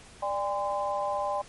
sine tone cluster, 591 / 807 / 1027 Hz, D5 / G#5 / C6, +11 / -50 / -33 cents, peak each -31 / -31 / -32 dBFS, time 0.22-1.42 s, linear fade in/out 10 ms, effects pink hiss -51 dBFS RMS until 1.48 s + MP3 48 kbps

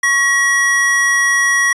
square tone pair together, 1108.7 / 1912.4 Hz, C#6 / A#6, 0 / +44 cents, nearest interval major sixth, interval 944 cents, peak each -22 / -12 dBFS, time 0.03-1.73 s, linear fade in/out 5 ms, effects resampled to 22050 Hz

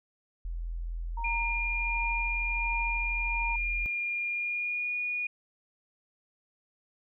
sine tone, 42 Hz, E1, 33 cents sharp, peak -32 dBFS, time 0.45-3.86 s, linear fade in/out 0 ms
sine tone with tremolo, 929 Hz, A#5, 6 cents flat, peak -32 dBFS, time 1.17-3.56 s, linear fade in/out 5 ms, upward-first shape sine, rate 1.4 Hz, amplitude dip 65%
sine tone with pitch glide, 2411 to 2449 Hz, D7 to D#7, +45 to -28 cents, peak -29 dBFS, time 1.24-5.27 s, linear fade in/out 5 ms, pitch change +27 cents, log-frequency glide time 4.3-4.96 s
effects none

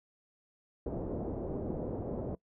white low-pass noise, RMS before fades -37 dBFS, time 0.86-2.35 s, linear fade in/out 2 ms, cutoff 540 Hz, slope 24 dB/octave, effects noise-tail reverb RT60 0.1 s tail -22 dB re dry

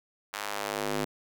square tone with high-pass filter sweep, 51.3 Hz, G#1, 21 cents flat, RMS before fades -33 dBFS, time 0.33-1.05 s, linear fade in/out 10 ms, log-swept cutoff 1200 to 250 Hz, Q 0.95, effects none

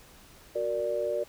sine chord, Gb augmented, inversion none, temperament equal, 370 / 466.2 / 587.3 Hz, Gb4 / Bb4 / D5, 0 / 0 / 0 cents, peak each -35 / -32 / -29 dBFS, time 0.55-1.24 s, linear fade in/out 10 ms, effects pink hiss -54 dBFS RMS until 1.28 s

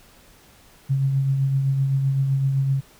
sine tone with tremolo, 136 Hz, C#3, 33 cents flat, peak -16 dBFS, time 0.89-2.81 s, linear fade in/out 20 ms, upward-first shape triangle, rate 7.8 Hz, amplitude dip 40%, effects pink hiss -52 dBFS RMS until 2.99 s

